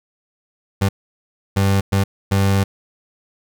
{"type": "tone bursts at uneven times", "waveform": "30% pulse", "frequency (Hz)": 98, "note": "G2", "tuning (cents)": 0, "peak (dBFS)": -11, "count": 4, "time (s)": [[0.81, 0.89], [1.56, 1.81], [1.92, 2.04], [2.31, 2.64]], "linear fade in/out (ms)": 10, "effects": []}